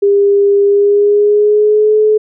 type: tone with pitch glide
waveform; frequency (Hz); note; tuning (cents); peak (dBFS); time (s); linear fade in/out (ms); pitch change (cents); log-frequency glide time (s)
sine; 402.2 to 428.6; G4 to A4; +44 to -45; -6; 0.02-2.18; 10; +111; 0.64-1.96
effects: none

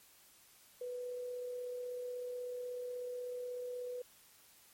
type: tone with amplitude modulation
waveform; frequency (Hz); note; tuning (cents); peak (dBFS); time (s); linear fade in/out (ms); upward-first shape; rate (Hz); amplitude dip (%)
sine; 493.9; B4; 0; -38; 0.81-4.02; 5; sine; 36.3; 25
effects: white hiss -63 dBFS RMS until 4.73 s + MP3 64 kbps

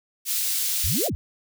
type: high-pass noise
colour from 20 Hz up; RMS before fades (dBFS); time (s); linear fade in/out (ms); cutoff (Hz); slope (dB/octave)
white; -25; 0.25-1.1; 50; 3300; 12
type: exponential two-way sweep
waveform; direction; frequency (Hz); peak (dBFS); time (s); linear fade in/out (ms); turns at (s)
sine; up then down; 62.2 to 735 to 62.2; -24; 0.84-1.15; 0; 1.07
effects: none

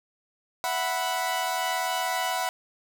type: chord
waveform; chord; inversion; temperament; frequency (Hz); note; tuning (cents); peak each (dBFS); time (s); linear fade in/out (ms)
sawtooth; E suspended second; none; equal; 659.3 / 740 / 987.8; E5 / F#5 / B5; 0 / 0 / 0; -30 / -25 / -26; 0.64-2.49; 0
effects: none

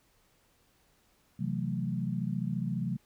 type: chord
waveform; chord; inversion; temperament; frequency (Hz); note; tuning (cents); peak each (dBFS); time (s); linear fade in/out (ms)
sine; F# half-diminished seventh; second; equal; 130.81 / 164.81 / 185 / 220; C3 / E3 / F#3 / A3; 0 / 0 / 0 / 0; -35 / -36 / -34 / -37; 1.39-2.97; 10
effects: pink hiss -68 dBFS RMS until 3.05 s

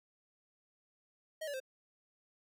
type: tone with pitch steps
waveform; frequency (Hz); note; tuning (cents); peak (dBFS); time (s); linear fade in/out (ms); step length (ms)
square; 630 / 574.4 / 523.7; D#5 / D5 / C5; +21 / -39 / +1; -39; 1.41-1.602; 10; 64
effects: none

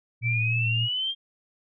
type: tone with vibrato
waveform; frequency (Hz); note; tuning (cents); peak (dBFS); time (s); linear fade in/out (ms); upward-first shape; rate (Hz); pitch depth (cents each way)
sine; 115.2; A#2; -20; -24; 0.21-0.89; 50; sine; 3.5; 30
type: exponential sweep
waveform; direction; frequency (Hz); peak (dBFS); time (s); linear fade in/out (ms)
sine; up; 2300 to 3224; -25; 0.22-1.15; 50
effects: none

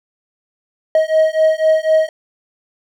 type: beating tone pair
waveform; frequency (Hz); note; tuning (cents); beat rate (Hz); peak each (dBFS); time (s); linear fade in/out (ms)
triangle; 630 / 634; D#5 / D#5; +21 / +32; 4; -12; 0.95-2.09; 2
effects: none

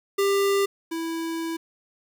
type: tone pair in turn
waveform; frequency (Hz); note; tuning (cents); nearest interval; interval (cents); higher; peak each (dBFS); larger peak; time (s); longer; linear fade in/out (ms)
square; 397 / 329; G4 / E4; +22 / -3; minor third; 325; first; -20 / -28; first; 0.18-0.66 / 0.91-1.57; second; 10
effects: 9-bit

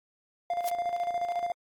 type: tone with tremolo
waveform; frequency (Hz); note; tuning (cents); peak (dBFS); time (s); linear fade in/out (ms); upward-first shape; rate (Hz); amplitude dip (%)
triangle; 698.5; F5; 0; -24; 0.5-1.52; 2; square; 14; 55
type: noise with exponential growth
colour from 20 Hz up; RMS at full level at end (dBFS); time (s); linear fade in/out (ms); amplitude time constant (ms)
blue; -30; 0.61-0.69; 2; 16
effects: AAC 64 kbps

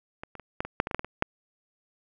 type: clicks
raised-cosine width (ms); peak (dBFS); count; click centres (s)
0.5; -22 / -27 / -27 / -13 / -21 / -6 / -16 / -20 / -10 / -15 / -21 / -7; 12; 0.235 / 0.353 / 0.397 / 0.605 / 0.65 / 0.801 / 0.871 / 0.912 / 0.946 / 0.994 / 1.046 / 1.224
effects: none

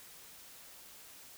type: silence
effects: white hiss -54 dBFS RMS until 1.37 s

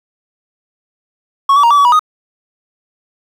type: tone with pitch steps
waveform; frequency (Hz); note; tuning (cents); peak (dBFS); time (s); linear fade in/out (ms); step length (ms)
triangle; 1105 / 1148 / 936 / 1155 / 1135 / 969 / 1244; C#6 / D6 / A#5 / D6 / C#6 / B5 / D#6; -6 / -40 / +7 / -29 / +41 / -33 / -1; -4; 1.49-1.994; 5; 72
effects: 7-bit

